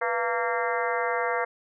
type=harmonic tone with a mistuned harmonic; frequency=230 Hz; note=A#3; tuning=23 cents flat; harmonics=2 / 3 / 4 / 5 / 6 / 7 / 8 / 9; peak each=-29 / -31 / -32 / -33 / -34 / -34 / -35 / -36 dBFS; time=0.01-1.45 s; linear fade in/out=10 ms; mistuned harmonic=2; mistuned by=+110 cents; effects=none